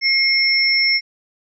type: tone pair together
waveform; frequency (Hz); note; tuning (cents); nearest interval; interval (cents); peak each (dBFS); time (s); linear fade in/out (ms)
sine; 2143 / 5400; C7 / E8; +41 / +41; octave + major third; 1600; -16; 0.01-1.01; 50
effects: none